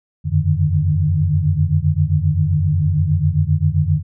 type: tone cluster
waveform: sine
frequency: 87.6 / 95.5 / 146.6 / 153.9 Hz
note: F2 / G2 / D3 / D#3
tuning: +6 / -45 / -3 / -19 cents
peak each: -19 dBFS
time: 0.24-4.03 s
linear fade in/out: 50 ms
effects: none